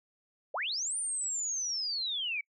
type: linear two-way sweep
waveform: sine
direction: up then down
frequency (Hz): 452.1 to 9200 to 2228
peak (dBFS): -31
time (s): 0.54-2.41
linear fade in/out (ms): 5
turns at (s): 0.97
effects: noise-tail reverb RT60 0.1 s tail -26 dB re dry